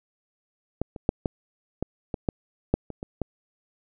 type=clicks; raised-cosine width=2 ms; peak=-12 / -23 / -6 / -11 / -13 / -15 / -10 / -6 / -22 / -20 / -13 dBFS; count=11; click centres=0.816 / 0.962 / 1.091 / 1.258 / 1.826 / 2.142 / 2.288 / 2.74 / 2.903 / 3.029 / 3.217 s; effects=none